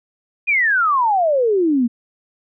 sine exponential sweep, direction down, 2497 to 226.9 Hz, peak -13 dBFS, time 0.47-1.88 s, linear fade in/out 20 ms, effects none

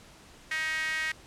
sawtooth tone with high-pass filter, 315.3 Hz, D#4, 23 cents sharp, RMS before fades -31 dBFS, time 0.51-1.12 s, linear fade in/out 5 ms, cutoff 1900 Hz, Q 5.6, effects pink hiss -53 dBFS RMS until 1.26 s + low-pass 9000 Hz 12 dB/octave

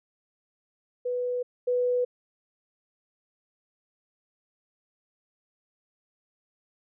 sine tone pair in turn, 493.9 / 493.9 Hz, B4 / B4, 0 / 0 cents, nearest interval unison, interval 0 cents, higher neither, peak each -26 / -22 dBFS, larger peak second, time 1.05-1.43 / 1.67-2.05 s, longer neither, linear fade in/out 10 ms, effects none

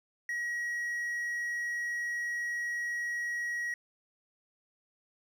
triangle tone, 1906 Hz, A#6, 38 cents sharp, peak -30 dBFS, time 0.29-3.74 s, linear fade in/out 2 ms, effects none

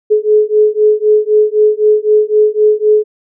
sine beating tone pair, 423.7 / 427.6 Hz, G#4 / A4, +35 / -49 cents, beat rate 3.9 Hz, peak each -10 dBFS, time 0.1-3.04 s, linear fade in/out 20 ms, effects none

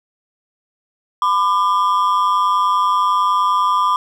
triangle ring-modulated tone, 1100 Hz, C#6, 14 cents flat, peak -8 dBFS, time 1.22-3.96 s, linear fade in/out 0 ms, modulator 94.7 Hz, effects none

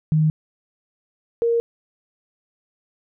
sine tone pair in turn, 155.56 / 466.2 Hz, D#3 / A#4, 0 / 0 cents, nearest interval octave + perfect fifth, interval 1900 cents, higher second, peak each -14 / -16 dBFS, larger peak first, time 0.12-0.3 / 1.42-1.6 s, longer neither, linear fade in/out 0 ms, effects none

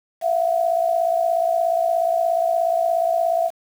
sine tone pair together, 667 / 723.9 Hz, E5 / F#5, +20 / -38 cents, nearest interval minor second, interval 142 cents, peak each -18 / -22 dBFS, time 0.21-3.51 s, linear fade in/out 50 ms, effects 7-bit

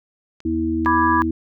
clicks, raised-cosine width 0.2 ms, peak -26 dBFS, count 2, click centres 0.404 / 0.849 s
harmonic tone, 80.8 Hz, E2, 34 cents flat, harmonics 1 / 3 / 4, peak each -27 / -25 / -20 dBFS, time 0.45-1.31 s, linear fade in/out 5 ms
sine chord, G# diminished, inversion first, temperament equal, 987.8 / 1174.7 / 1661.2 Hz, B5 / D6 / G#6, 0 / 0 / 0 cents, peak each -17 / -21 / -22 dBFS, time 0.86-1.22 s, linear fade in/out 0 ms
effects none

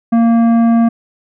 sine tone with tanh clipping, 231 Hz, A#3, 16 cents flat, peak -9 dBFS, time 0.12-0.89 s, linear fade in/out 10 ms, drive 11 dB, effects none

